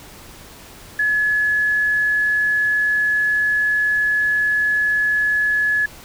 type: tone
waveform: sine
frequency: 1702 Hz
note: G#6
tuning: 42 cents sharp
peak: -15 dBFS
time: 0.99-5.86 s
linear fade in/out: 5 ms
effects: pink hiss -41 dBFS RMS until 6.04 s